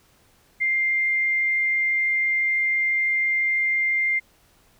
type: tone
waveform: sine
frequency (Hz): 2102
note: C7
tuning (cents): +7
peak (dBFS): -19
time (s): 0.6-4.2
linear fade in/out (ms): 20
effects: pink hiss -59 dBFS RMS until 4.79 s